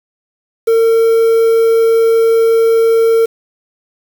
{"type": "tone with quantisation", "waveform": "triangle", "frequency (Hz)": 454.2, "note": "A#4", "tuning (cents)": -45, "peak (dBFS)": -5, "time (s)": [0.67, 3.26], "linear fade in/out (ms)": 10, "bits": 5, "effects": []}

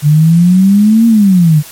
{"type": "exponential two-way sweep", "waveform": "sine", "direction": "up then down", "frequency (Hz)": [144.6, 233.1, 144.6], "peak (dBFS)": -3, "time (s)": [0.02, 1.63], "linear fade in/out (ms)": 50, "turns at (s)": 1.07, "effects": ["white hiss -32 dBFS RMS until 1.71 s", "MP3 64 kbps"]}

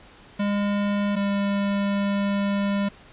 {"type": "tone pair in turn", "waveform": "square", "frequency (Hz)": [203.3, 200.6], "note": ["G#3", "G3"], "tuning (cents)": [-37, 40], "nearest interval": "unison", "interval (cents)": 23, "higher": "first", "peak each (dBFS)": [-22, -22], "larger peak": "neither", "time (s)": [[0.39, 1.16], [1.16, 2.89]], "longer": "second", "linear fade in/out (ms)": 10, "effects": ["pink hiss -49 dBFS RMS until 3.12 s", "resampled to 8000 Hz"]}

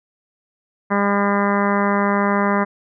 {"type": "harmonic tone", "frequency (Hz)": 201.5, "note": "G3", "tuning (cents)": 48, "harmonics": [1, 2, 3, 4, 5, 6, 7, 8, 9, 10], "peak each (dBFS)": [-19, -24, -24, -27, -23, -25, -30, -29, -30, -31], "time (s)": [0.9, 2.65], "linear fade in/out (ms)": 20, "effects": []}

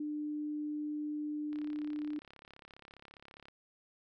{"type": "tone", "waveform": "sine", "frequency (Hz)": 299.2, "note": "D4", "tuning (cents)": 32, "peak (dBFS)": -35, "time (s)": [0, 2.19], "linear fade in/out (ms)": 5}
{"type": "click train", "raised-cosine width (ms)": 0.3, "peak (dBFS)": -37, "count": 69, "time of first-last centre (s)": [1.53, 3.484], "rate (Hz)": 34.8}
{"effects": []}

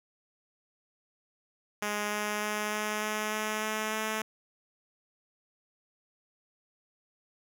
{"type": "tone with pitch steps", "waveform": "5% pulse", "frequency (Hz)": [208.2, 209.5, 210.9, 212.2, 213.6, 214.9, 216.3, 217.7], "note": ["G#3", "G#3", "G#3", "G#3", "G#3", "A3", "A3", "A3"], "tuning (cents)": [5, 15, 27, 38, 49, -41, -29, -18], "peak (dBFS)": -19, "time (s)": [1.82, 4.22], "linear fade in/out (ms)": 5, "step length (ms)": 300, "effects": []}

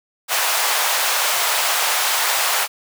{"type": "high-pass noise", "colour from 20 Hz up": "pink", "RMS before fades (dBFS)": -19, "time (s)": [0.28, 2.68], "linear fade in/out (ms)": 50, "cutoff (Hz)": 680, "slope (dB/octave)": 24, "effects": []}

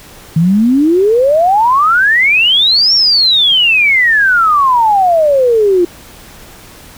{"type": "exponential two-way sweep", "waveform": "sine", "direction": "up then down", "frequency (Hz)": [156, 5588, 341], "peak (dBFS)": -6, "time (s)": [0.36, 5.85], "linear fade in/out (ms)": 5, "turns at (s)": 2.94, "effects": ["pink hiss -36 dBFS RMS until 6.97 s"]}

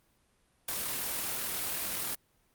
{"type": "noise with amplitude modulation", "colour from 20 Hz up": "white", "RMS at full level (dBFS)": -33, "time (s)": [0.68, 2.15], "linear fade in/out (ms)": 5, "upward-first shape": "sine", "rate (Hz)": 39.6, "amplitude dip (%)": 25, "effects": ["pink hiss -70 dBFS RMS until 2.54 s", "Opus 32 kbps"]}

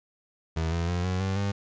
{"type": "tone with pitch steps", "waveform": "30% pulse", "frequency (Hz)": [81.1, 84.59, 88.24, 92.04, 96, 100.13], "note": ["E2", "E2", "F2", "F#2", "G2", "G2"], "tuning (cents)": [-28, 45, 18, -9, -36, 37], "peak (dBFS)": -23, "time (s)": [0.56, 1.52], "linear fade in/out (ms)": 10, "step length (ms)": 160, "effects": ["resampled to 16000 Hz", "10-bit"]}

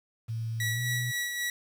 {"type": "tone with pitch glide", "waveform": "sine", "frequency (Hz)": [113.2, 122.73], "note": ["A2", "B2"], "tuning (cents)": [50, -10], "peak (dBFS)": -30, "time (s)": [0.28, 1.12], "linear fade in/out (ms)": 20, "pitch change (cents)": 140, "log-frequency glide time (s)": [0.72, 0.81]}
{"type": "tone with tremolo", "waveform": "sawtooth", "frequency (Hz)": 1935, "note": "B6", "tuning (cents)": -36, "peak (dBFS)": -25, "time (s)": [0.6, 1.5], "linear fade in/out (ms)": 2, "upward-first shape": "sine", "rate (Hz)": 3.8, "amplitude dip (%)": 40}
{"effects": ["9-bit"]}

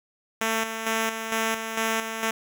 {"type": "tone with tremolo", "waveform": "5% pulse", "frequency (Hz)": 223.5, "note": "A3", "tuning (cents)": 27, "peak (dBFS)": -12, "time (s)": [0.41, 2.31], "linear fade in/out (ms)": 5, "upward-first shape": "square", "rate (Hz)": 2.2, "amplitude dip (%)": 55, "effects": []}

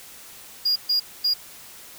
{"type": "tone bursts at uneven times", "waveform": "triangle", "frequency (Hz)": 4843, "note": "D#8", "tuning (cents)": -48, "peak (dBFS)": -17, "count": 3, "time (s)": [[0.65, 0.76], [0.89, 1], [1.24, 1.34]], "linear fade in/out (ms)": 10, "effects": ["white hiss -44 dBFS RMS until 1.98 s"]}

